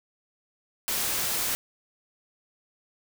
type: noise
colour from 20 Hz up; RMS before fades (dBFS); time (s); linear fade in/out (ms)
white; -28; 0.88-1.55; 0
effects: none